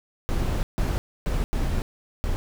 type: noise bursts at uneven times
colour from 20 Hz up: brown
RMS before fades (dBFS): -24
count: 5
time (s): 0.29-0.63 / 0.78-0.98 / 1.26-1.44 / 1.53-1.82 / 2.24-2.36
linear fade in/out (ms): 0
effects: none